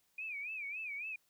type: tone with vibrato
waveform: sine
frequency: 2421 Hz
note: D#7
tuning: 48 cents flat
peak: -39 dBFS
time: 0.18-1.16 s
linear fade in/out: 5 ms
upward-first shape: sine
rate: 3.6 Hz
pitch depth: 150 cents each way
effects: white hiss -75 dBFS RMS until 1.29 s